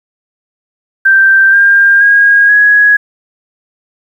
sine tone with pitch steps, 1568 / 1600.9 / 1634.6 / 1668.9 Hz, G6 / G6 / G#6 / G#6, 0 / +36 / -28 / +8 cents, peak -3 dBFS, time 1.05-2.97 s, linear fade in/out 10 ms, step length 480 ms, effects 7-bit

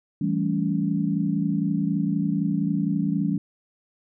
sine chord, A dominant seventh, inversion second, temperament equal with one note detuned, 164.81 / 196 / 220 / 282.5 Hz, E3 / G3 / A3 / C#4, 0 / 0 / 0 / +33 cents, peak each -26 / -25 / -30 / -27 dBFS, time 0.21-3.38 s, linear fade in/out 5 ms, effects none

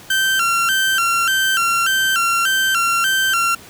30% pulse tone with vibrato, 1459 Hz, F#6, 25 cents flat, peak -12 dBFS, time 0.1-3.55 s, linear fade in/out 5 ms, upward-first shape square, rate 1.7 Hz, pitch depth 110 cents each way, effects pink hiss -40 dBFS RMS until 3.69 s + high-pass 80 Hz 12 dB/octave

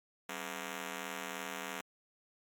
5% pulse ring-modulated tone, 233.1 Hz, A#3, in tune, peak -25 dBFS, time 0.29-1.81 s, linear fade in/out 0 ms, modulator 41.5 Hz, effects MP3 96 kbps

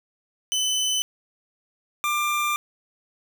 25% pulse tone pair in turn, 3020 / 1189.9 Hz, F#7 / D6, +35 / +22 cents, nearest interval octave + major third, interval 1613 cents, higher first, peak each -18 dBFS, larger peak neither, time 0.52-1.02 / 2.04-2.56 s, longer second, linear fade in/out 0 ms, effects none

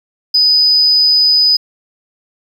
triangle tone, 4988 Hz, D#8, 3 cents sharp, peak -4 dBFS, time 0.34-1.57 s, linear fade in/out 10 ms, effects tanh soft clip ceiling -5 dBFS

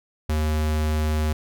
square tone, 77 Hz, D#2, 17 cents flat, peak -21 dBFS, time 0.29-1.33 s, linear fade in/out 5 ms, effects none

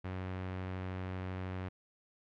sawtooth tone with low-pass filter, 92.8 Hz, F#2, 6 cents sharp, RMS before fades -40 dBFS, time 0.04-1.69 s, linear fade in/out 10 ms, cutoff 2300 Hz, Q 1.1, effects none

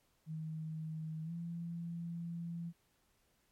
sine tone with pitch glide, 158 to 169.34 Hz, D#3 to E3, +27 to +47 cents, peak -39 dBFS, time 0.26-2.73 s, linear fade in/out 50 ms, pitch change +120 cents, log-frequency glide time 1.24-1.32 s, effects pink hiss -75 dBFS RMS until 3.51 s + MP3 64 kbps

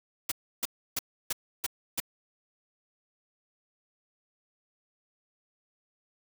white noise bursts, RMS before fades -30 dBFS, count 6, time 0.29-2.002 s, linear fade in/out 5 ms, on 27 ms, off 310 ms, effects none

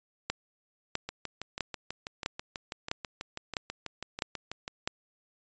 two click trains, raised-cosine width 0.2 ms, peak -19 / -12 dBFS, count 23 / 8, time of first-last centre 1.09-4.679 / 0.3-4.875 s, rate 6.13 / 1.53 Hz, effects resampled to 16000 Hz

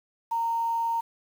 sine tone with quantisation, 922 Hz, A#5, 19 cents flat, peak -24 dBFS, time 0.31-1.01 s, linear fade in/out 10 ms, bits 8, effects none

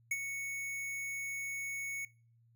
square tone with ADSR envelope, 2217 Hz, C#7, in tune, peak -30 dBFS, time 0.11-2.05 s, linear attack 5 ms, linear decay 40 ms, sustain -8 dB, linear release 3 ms, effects noise-tail reverb RT60 0.4 s tail -22 dB re dry + added 116 Hz sine -64 dBFS peak until 2.55 s

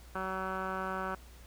10% pulse tone with low-pass filter, 188.7 Hz, F#3, 34 cents sharp, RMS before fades -36 dBFS, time 0.15-1.15 s, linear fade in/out 5 ms, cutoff 1500 Hz, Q 4.7, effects added 60 Hz sine -51 dBFS peak until 1.46 s + pink hiss -58 dBFS RMS until 1.46 s

